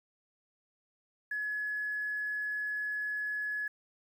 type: tone with quantisation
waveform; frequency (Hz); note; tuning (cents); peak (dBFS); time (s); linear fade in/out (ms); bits
sine; 1696; G#6; +36; -32; 1.31-3.68; 5; 10
effects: none